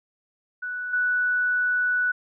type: tone with level steps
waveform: sine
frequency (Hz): 1480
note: F#6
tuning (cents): 0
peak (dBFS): -28 / -20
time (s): 0.62-2.12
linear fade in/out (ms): 10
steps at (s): 0.93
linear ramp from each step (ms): 5
effects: none